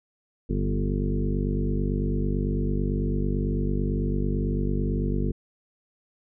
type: harmonic tone with a mistuned harmonic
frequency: 49 Hz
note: G1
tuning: in tune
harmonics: 1 / 2 / 3 / 4 / 5 / 7 / 8 / 9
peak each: -26 / -33 / -30 / -33 / -31 / -34 / -38 / -37 dBFS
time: 0.49-5.32 s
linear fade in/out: 10 ms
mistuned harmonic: 4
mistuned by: -19 cents
effects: none